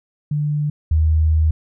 sine tone pair in turn, 148.4 / 78.7 Hz, D3 / D#2, +18 / +20 cents, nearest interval major seventh, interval 1098 cents, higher first, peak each -17 / -12 dBFS, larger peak second, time 0.31-0.7 / 0.91-1.51 s, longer second, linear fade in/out 5 ms, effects none

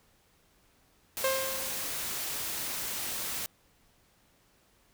white noise, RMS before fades -35 dBFS, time 1.17-3.46 s, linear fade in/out 0 ms
sawtooth tone with exponential decay, 531 Hz, C5, 25 cents sharp, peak -21 dBFS, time 1.24-2.07 s, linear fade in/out 2 ms, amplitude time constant 180 ms
effects pink hiss -66 dBFS RMS until 4.93 s

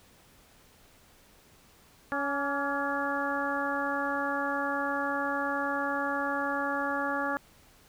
harmonic tone with a mistuned harmonic, 280.4 Hz, C#4, 20 cents sharp, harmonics 1 / 2 / 3 / 4 / 5 / 6, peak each -35 / -35 / -35 / -35 / -35 / -35 dBFS, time 2.12-7.37 s, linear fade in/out 0 ms, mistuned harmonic 4, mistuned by +44 cents, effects pink hiss -59 dBFS RMS until 7.88 s

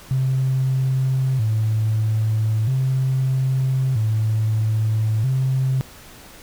triangle tone with vibrato, 120 Hz, B2, 49 cents flat, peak -13 dBFS, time 0.11-5.81 s, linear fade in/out 0 ms, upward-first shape square, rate 0.39 Hz, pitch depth 160 cents each way, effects tanh soft clip ceiling -14 dBFS + pink hiss -43 dBFS RMS until 6.42 s

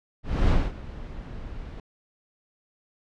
brown noise with ADSR envelope, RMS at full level -18 dBFS, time 0.23-1.8 s, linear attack 260 ms, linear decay 230 ms, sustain -19 dB, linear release 3 ms, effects low-pass 4000 Hz 12 dB/octave

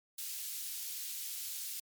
white high-pass noise, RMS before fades -41 dBFS, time 0.18-1.8 s, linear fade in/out 5 ms, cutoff 3500 Hz, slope 12 dB/octave, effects MP3 96 kbps

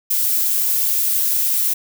violet noise, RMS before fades -18 dBFS, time 0.1-1.74 s, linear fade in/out 10 ms, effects none

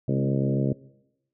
harmonic tone with a mistuned harmonic, 67.4 Hz, C#2, 48 cents flat, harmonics 2 / 3 / 4 / 5 / 6 / 7 / 8 / 9, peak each -24 / -28 / -30 / -32 / -34 / -35 / -36 / -37 dBFS, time 0.08-0.73 s, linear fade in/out 5 ms, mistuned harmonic 3, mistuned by +29 cents, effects noise-tail reverb RT60 0.9 s tail -21 dB re dry

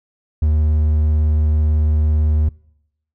triangle tone, 76.5 Hz, D#2, 29 cents flat, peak -10 dBFS, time 0.42-2.49 s, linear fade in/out 5 ms, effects noise-tail reverb RT60 0.8 s tail -24 dB re dry

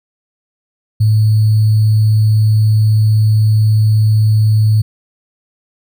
sine tone with sample-and-hold, 108.1 Hz, A2, 30 cents flat, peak -7 dBFS, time 1-4.82 s, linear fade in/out 10 ms, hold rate 4410 Hz, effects none

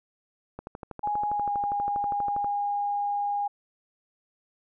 click train, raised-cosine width 1 ms, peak -23 dBFS, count 24, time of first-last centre 0.59-2.445 s, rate 12.4 Hz
sine tone with pitch glide, 831 to 815.3 Hz, G#5 to G#5, +1 to -32 cents, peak -25 dBFS, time 1.03-3.48 s, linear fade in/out 10 ms, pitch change -33 cents, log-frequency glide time 1.3-1.53 s
effects none

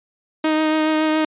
sawtooth tone with vibrato, 311.6 Hz, D#4, 3 cents sharp, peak -12 dBFS, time 0.44-1.25 s, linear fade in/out 5 ms, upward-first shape triangle, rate 7.1 Hz, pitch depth 17 cents each way, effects resampled to 8000 Hz

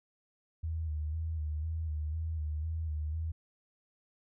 sine tone with vibrato, 78.5 Hz, D#2, 16 cents sharp, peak -32 dBFS, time 0.63-3.32 s, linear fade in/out 10 ms, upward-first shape square, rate 2 Hz, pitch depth 49 cents each way, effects none

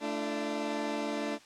20% pulse chord, D minor, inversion second, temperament equal with one note detuned, 220 / 293.7 / 340.5 Hz, A3 / D4 / F4, 0 / 0 / -44 cents, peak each -32 / -29 / -35 dBFS, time 0-1.39 s, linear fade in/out 50 ms, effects white hiss -56 dBFS RMS until 1.45 s + low-pass 6000 Hz 12 dB/octave

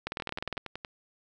two click trains, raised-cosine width 0.3 ms, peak -16 / -21 dBFS, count 11 / 8, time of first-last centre 0.07-0.578 / 0.2-0.848 s, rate 19.7 / 10.8 Hz, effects none

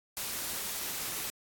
white noise, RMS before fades -36 dBFS, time 0.17-1.3 s, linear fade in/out 0 ms, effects AAC 64 kbps

